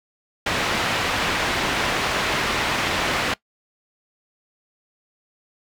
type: low-pass noise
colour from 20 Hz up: white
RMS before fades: -23 dBFS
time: 0.46-3.34 s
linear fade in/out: 5 ms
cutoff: 2600 Hz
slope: 12 dB/octave
effects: noise-tail reverb RT60 0.1 s tail -21 dB re dry